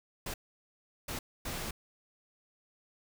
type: noise bursts at uneven times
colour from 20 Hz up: pink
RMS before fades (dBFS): -38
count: 3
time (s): 0.26-0.34 / 1.08-1.19 / 1.45-1.71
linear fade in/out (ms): 5
effects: none